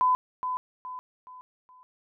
sine tone with echo, 1008 Hz, B5, 35 cents sharp, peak -19 dBFS, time 0.01-0.15 s, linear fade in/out 0 ms, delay 420 ms, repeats 4, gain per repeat -8 dB, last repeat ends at 1.83 s, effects none

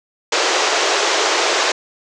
pink band-pass noise, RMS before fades -17 dBFS, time 0.32-1.72 s, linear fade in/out 5 ms, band 360 to 7100 Hz, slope 48 dB/octave, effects none

